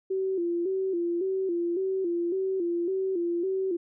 sine tone with vibrato, 362 Hz, F#4, 38 cents flat, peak -25 dBFS, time 0.1-3.77 s, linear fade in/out 10 ms, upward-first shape square, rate 1.8 Hz, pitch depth 90 cents each way, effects none

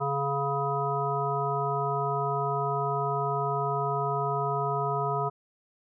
harmonic tone, 140 Hz, C#3, 18 cents sharp, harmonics 1 / 3 / 5 / 7 / 9, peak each -32 / -32 / -32 / -32 / -32 dBFS, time 0-5.3 s, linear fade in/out 20 ms, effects none

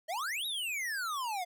square exponential two-way sweep, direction up then down, 602 to 3891 to 686 Hz, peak -34 dBFS, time 0.08-1.45 s, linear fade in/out 20 ms, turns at 0.46 s, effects none

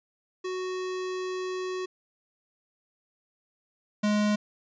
square tone pair in turn, 370 / 209.2 Hz, F#4 / G#3, 0 / +13 cents, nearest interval minor seventh, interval 987 cents, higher first, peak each -31 / -23 dBFS, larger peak second, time 0.44-1.86 / 4.03-4.36 s, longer first, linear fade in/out 10 ms, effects resampled to 16000 Hz

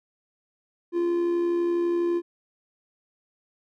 triangle tone with amplitude modulation, 345.5 Hz, F4, 19 cents flat, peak -18 dBFS, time 0.92-2.22 s, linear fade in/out 50 ms, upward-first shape sine, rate 72.1 Hz, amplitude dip 35%, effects none

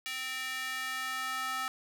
square tone with high-pass filter sweep, 259.8 Hz, C4, 12 cents flat, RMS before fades -36 dBFS, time 0.06-1.68 s, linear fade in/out 0 ms, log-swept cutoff 2300 to 1200 Hz, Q 2.1, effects none

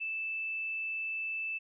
sine tone, 2637 Hz, E7, in tune, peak -33 dBFS, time 0-1.59 s, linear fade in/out 20 ms, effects none

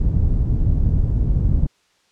pink low-pass noise, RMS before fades -17 dBFS, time 0-1.67 s, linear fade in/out 10 ms, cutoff 130 Hz, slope 12 dB/octave, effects white hiss -61 dBFS RMS until 2.11 s + low-pass 6000 Hz 12 dB/octave

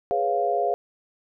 sine chord, C# dominant seventh, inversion second, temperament equal with one note detuned, 415.3 / 495.3 / 554.4 / 698.5 Hz, G#4 / B4 / C#5 / E#5, 0 / +5 / 0 / 0 cents, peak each -27 / -29 / -29 / -23 dBFS, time 0.11-0.74 s, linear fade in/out 0 ms, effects none

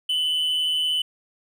triangle tone with amplitude modulation, 3004 Hz, F#7, 26 cents sharp, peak -17 dBFS, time 0.09-1.02 s, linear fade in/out 5 ms, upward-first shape sine, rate 157 Hz, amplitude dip 45%, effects none

